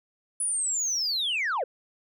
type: linear sweep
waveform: sine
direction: down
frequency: 10000 to 444 Hz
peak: -23 dBFS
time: 0.4-1.64 s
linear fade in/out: 5 ms
effects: tanh soft clip ceiling -23 dBFS